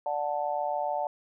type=chord; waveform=sine; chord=D major; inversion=none; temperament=just; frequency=587.3 / 734.2 / 881 Hz; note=D5 / F#5 / A5; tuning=0 / -14 / +2 cents; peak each=-32 / -31 / -32 dBFS; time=0.06-1.07 s; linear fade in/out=2 ms; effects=none